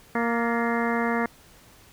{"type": "harmonic tone with a mistuned harmonic", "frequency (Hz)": 233.1, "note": "A#3", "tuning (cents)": 0, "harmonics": [1, 2, 3, 4, 5, 6, 7, 8, 9], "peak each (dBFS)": [-26, -29, -31, -32, -33, -34, -34, -35, -36], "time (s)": [0.15, 1.26], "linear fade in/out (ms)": 2, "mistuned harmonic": 7, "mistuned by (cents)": 73, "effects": ["pink hiss -53 dBFS RMS until 1.92 s"]}